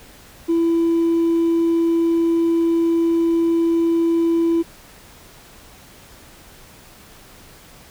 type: tone with hard clipping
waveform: triangle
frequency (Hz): 333.5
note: E4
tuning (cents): +20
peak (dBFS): -14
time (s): 0.48-4.63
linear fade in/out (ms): 20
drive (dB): 2
effects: pink hiss -45 dBFS RMS until 7.9 s